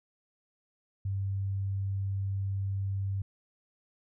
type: tone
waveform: sine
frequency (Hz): 97.8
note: G2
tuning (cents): -4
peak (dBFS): -29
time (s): 1.05-3.22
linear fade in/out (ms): 5
effects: none